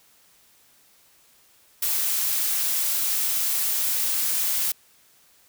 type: noise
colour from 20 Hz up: blue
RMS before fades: -24 dBFS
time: 1.82-4.72 s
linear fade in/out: 5 ms
effects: white hiss -58 dBFS RMS until 5.48 s